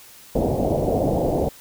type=low-pass noise; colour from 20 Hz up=white; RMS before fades=-21 dBFS; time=0.35-1.49 s; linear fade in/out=5 ms; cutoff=720 Hz; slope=48 dB/octave; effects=white hiss -46 dBFS RMS until 1.6 s